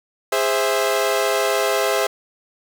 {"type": "chord", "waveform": "sawtooth", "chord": "Ab augmented", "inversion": "none", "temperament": "equal with one note detuned", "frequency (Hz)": [410.8, 523.3, 659.3], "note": ["Ab4", "C5", "E5"], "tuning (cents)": [-19, 0, 0], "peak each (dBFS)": -18, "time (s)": [0.32, 2.07], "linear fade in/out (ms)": 5, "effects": []}